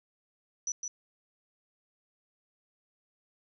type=tone with echo; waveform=sine; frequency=5920 Hz; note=F#8; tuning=in tune; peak=-30 dBFS; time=0.67-0.72 s; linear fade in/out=2 ms; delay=160 ms; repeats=1; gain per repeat=-4 dB; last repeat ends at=0.88 s; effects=none